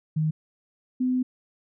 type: tone pair in turn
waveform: sine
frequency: 156 / 253.8 Hz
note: D#3 / B3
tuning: +5 / +47 cents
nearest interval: minor sixth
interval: 842 cents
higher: second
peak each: -21 dBFS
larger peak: neither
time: 0.16-0.31 / 1-1.23 s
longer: second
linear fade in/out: 10 ms
effects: none